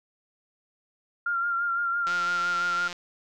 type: tone with vibrato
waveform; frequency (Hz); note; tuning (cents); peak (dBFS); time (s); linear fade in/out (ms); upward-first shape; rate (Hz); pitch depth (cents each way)
sine; 1390; F6; -9; -24; 1.26-2.88; 5; sine; 5.9; 31
type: click train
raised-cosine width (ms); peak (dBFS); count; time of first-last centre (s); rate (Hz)
0.2; -19; 152; 2.07-2.928; 176
effects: none